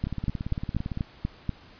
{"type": "two click trains", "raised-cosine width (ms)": 5, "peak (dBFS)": [-18, -14], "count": [17, 7], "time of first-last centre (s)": [[0.07, 0.974], [0.04, 1.493]], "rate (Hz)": [17.7, 4.13], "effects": ["pink hiss -52 dBFS RMS until 1.79 s", "resampled to 11025 Hz"]}